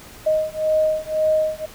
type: beating tone pair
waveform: sine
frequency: 622.3 / 624.2 Hz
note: D#5 / D#5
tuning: 0 / +5 cents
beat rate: 1.9 Hz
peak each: -20 dBFS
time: 0.26-1.66 s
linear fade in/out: 10 ms
effects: pink hiss -42 dBFS RMS until 1.74 s

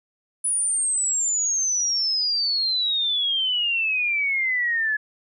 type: exponential sweep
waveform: sine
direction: down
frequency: 9956 to 1698 Hz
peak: -20 dBFS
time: 0.44-4.97 s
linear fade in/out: 10 ms
effects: none

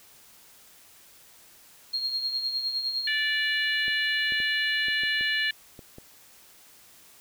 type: tone with tremolo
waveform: sine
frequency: 4244 Hz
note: C8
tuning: 24 cents sharp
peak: -24 dBFS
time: 1.93-3.08 s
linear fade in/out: 10 ms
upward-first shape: triangle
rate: 9.8 Hz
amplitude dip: 60%
type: harmonic tone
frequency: 583 Hz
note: D5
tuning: 13 cents flat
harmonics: 3 / 4 / 5 / 6 / 7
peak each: -26 / -33 / -30 / -36 / -34 dBFS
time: 3.07-5.51 s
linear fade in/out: 5 ms
type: clicks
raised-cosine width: 2 ms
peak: -30 dBFS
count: 8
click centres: 3.881 / 4.322 / 4.402 / 4.884 / 5.035 / 5.21 / 5.792 / 5.984 s
effects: white hiss -54 dBFS RMS until 7.2 s

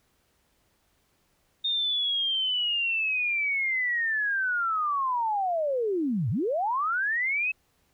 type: linear two-way sweep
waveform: sine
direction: down then up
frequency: 3680 to 97 to 2611 Hz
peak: -24 dBFS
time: 1.64-7.52 s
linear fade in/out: 10 ms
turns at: 6.3 s
effects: pink hiss -69 dBFS RMS until 7.93 s

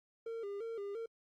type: tone with vibrato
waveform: triangle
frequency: 428.7 Hz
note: A4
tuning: 45 cents flat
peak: -37 dBFS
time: 0.26-1.06 s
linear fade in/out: 5 ms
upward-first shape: square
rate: 2.9 Hz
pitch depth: 110 cents each way
effects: AAC 48 kbps

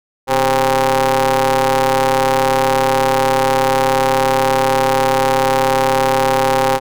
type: ring-modulated tone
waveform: sawtooth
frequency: 136.6 Hz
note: C#3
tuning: 25 cents flat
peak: -5 dBFS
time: 0.27-6.8 s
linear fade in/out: 50 ms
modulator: 665 Hz
effects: none

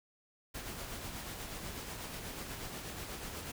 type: noise with tremolo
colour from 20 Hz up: pink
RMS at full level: -42 dBFS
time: 0.54-3.52 s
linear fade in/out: 10 ms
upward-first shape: sine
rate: 8.2 Hz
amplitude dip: 35%
effects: none

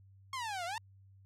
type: exponential two-way sweep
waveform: sawtooth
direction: down then up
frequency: 1097 to 670 to 936 Hz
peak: -33 dBFS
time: 0.33-0.78 s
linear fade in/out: 2 ms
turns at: 0.65 s
effects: added 97 Hz sine -57 dBFS peak until 1.25 s + low-pass 9000 Hz 12 dB/octave

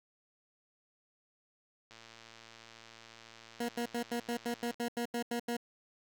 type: click train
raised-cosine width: 0.2 ms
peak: -35 dBFS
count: 324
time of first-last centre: 1.91-4.743 s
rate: 114 Hz
type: tone bursts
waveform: 20% pulse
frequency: 237.6 Hz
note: A#3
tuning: 33 cents sharp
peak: -28 dBFS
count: 12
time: 3.6-5.568 s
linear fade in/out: 5 ms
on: 87 ms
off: 84 ms
effects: none

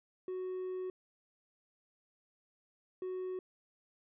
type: tone bursts at uneven times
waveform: triangle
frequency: 370 Hz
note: F#4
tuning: in tune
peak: -34 dBFS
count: 2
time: 0.28-0.9 / 3.02-3.39 s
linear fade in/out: 2 ms
effects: tanh soft clip ceiling -30 dBFS + resampled to 8000 Hz

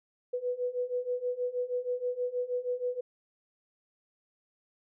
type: beating tone pair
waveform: sine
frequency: 491.2 / 497.5 Hz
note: B4 / B4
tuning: -9 / +13 cents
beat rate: 6.3 Hz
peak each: -34 / -32 dBFS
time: 0.33-3.01 s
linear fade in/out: 10 ms
effects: none

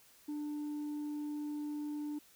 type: tone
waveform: sine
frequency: 296.6 Hz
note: D4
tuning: 17 cents sharp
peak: -34 dBFS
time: 0.28-2.19 s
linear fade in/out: 10 ms
effects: tanh soft clip ceiling -36 dBFS + white hiss -63 dBFS RMS until 2.35 s

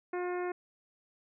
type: harmonic tone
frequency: 357.6 Hz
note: F4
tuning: 41 cents sharp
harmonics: 1 / 2 / 3 / 4 / 5 / 6 / 7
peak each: -33 / -40 / -44 / -46 / -47 / -50 / -55 dBFS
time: 0.13-0.52 s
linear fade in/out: 5 ms
effects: none

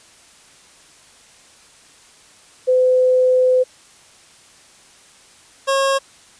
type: tone pair in turn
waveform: sine / 25% pulse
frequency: 509 / 543.6 Hz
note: C5 / C#5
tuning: -48 / -34 cents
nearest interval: minor second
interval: 114 cents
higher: second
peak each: -11 dBFS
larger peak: neither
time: 2.67-3.64 / 5.67-5.99 s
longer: first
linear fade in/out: 20 ms
effects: white hiss -48 dBFS RMS until 6.39 s + resampled to 22050 Hz

